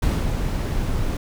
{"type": "noise with ADSR envelope", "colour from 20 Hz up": "brown", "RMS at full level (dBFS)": -18, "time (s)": [0.02, 1.17], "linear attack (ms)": 7, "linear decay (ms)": 240, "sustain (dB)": -5, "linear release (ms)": 4, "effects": []}